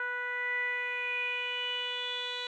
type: tone with low-pass filter sweep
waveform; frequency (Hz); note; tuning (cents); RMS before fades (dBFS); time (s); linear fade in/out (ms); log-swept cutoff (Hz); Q
10% pulse; 492.4; B4; -5; -34; 0-2.47; 2; 1600 to 3900; 7.3
effects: none